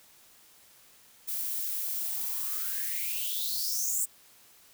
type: noise with high-pass filter sweep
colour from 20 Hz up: violet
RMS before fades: -32 dBFS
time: 1.27-4.06 s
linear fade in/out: 20 ms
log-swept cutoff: 250 to 8200 Hz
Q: 8.1
effects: white hiss -58 dBFS RMS until 4.73 s